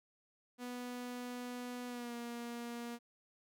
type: tone with pitch glide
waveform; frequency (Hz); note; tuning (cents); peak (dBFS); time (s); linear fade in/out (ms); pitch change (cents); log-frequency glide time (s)
sawtooth; 246.1 to 237; B3 to A#3; -6 to +29; -38; 0.58-2.99; 50; -65; 1.87-2.14
effects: none